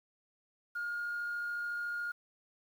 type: tone with amplitude modulation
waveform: sine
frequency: 1422 Hz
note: F6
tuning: 31 cents sharp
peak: -32 dBFS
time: 0.75-2.12 s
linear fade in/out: 10 ms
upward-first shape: sine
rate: 53.9 Hz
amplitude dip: 25%
effects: tanh soft clip ceiling -31 dBFS + 10-bit